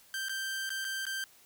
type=tone with dropouts; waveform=sawtooth; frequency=1568 Hz; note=G6; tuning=in tune; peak=-30 dBFS; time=0.14-1.24 s; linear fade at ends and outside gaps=1 ms; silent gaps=0.285-0.294 / 0.693-0.703 / 0.845-0.849 / 1.054-1.066 s; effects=white hiss -60 dBFS RMS until 1.45 s